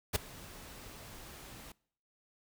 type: noise with ADSR envelope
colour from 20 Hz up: pink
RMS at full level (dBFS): -27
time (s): 0.13-1.72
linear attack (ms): 27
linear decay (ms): 8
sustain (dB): -23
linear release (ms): 4
effects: noise-tail reverb RT60 0.6 s tail -24 dB re dry